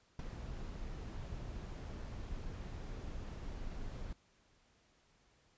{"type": "noise with ADSR envelope", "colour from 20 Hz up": "brown", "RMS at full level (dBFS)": -37, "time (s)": [0.19, 4.13], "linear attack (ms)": 4, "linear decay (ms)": 15, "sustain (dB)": -7, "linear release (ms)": 5, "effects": ["pink hiss -71 dBFS RMS until 5.57 s", "resampled to 16000 Hz"]}